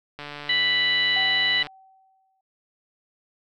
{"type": "click train", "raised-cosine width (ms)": 0.3, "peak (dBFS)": -20, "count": 217, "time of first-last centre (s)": [0.19, 1.669], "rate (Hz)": 146}
{"type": "harmonic tone", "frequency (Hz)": 987.8, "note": "B5", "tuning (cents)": 0, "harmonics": [2, 3, 4], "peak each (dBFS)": [-22, -24, -25], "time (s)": [0.49, 1.63], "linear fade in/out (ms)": 5}
{"type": "tone with exponential decay", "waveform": "sine", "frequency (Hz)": 765, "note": "G5", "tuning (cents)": -42, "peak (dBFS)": -29, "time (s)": [1.16, 2.41], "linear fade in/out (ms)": 5, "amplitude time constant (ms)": 270}
{"effects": []}